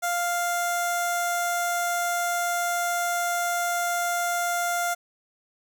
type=tone with notch filter; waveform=15% pulse; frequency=698.5 Hz; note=F5; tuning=in tune; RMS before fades=-26 dBFS; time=0.02-4.95 s; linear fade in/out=20 ms; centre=2600 Hz; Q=0.98; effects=none